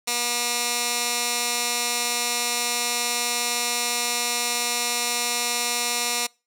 15% pulse tone with band-pass filter, 240.4 Hz, B3, 46 cents flat, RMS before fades -25 dBFS, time 0.07-6.27 s, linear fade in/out 10 ms, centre 7100 Hz, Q 0.78, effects noise-tail reverb RT60 0.3 s tail -26 dB re dry

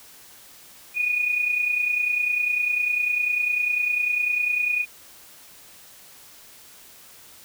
sine tone pair together, 2459 / 2489 Hz, D#7 / D#7, -21 / 0 cents, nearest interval unison, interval 21 cents, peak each -21 / -29 dBFS, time 0.94-4.86 s, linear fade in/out 50 ms, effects white hiss -48 dBFS RMS until 7.44 s

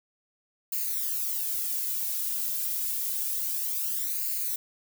violet noise with flanger, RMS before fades -30 dBFS, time 0.72-4.56 s, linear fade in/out 5 ms, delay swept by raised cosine 0.43 to 2.53 ms, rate 0.28 Hz, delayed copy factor +0.75, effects none

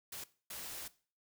white noise bursts at uneven times, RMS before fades -45 dBFS, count 2, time 0.12-0.24 / 0.5-0.88 s, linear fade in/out 5 ms, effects noise-tail reverb RT60 0.4 s tail -18 dB re dry

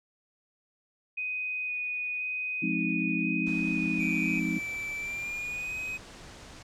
sine tone with vibrato, 2489 Hz, D#7, in tune, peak -30 dBFS, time 1.17-4.4 s, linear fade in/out 10 ms, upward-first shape square, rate 0.97 Hz, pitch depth 8 cents each way
sine chord, F minor seventh, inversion none, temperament just, 174.61 / 209.5 / 261.9 / 314.3 Hz, F3 / Ab3 / C4 / Eb4, 0 / +15 / +2 / +18 cents, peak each -33 dBFS, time 2.62-4.59 s, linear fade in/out 10 ms
pink low-pass noise, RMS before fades -48 dBFS, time 3.46-6.63 s, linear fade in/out 10 ms, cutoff 7900 Hz, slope 24 dB/octave
triangle tone with pitch glide, 2325 to 2521 Hz, D7 to D#7, -18 to +22 cents, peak -31 dBFS, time 3.99-5.98 s, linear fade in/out 20 ms, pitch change +140 cents, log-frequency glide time 4.97-5.77 s
effects none

